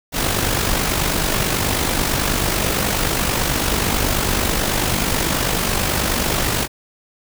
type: noise with amplitude modulation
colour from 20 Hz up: pink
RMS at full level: -17 dBFS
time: 0.12-6.68 s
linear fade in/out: 50 ms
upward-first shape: sine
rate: 49.2 Hz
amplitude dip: 50%
effects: none